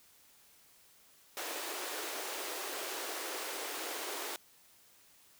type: high-pass noise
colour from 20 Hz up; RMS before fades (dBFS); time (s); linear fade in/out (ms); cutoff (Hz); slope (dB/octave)
pink; -40; 1.37-4.36; 0; 320; 48
effects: white hiss -63 dBFS RMS until 5.39 s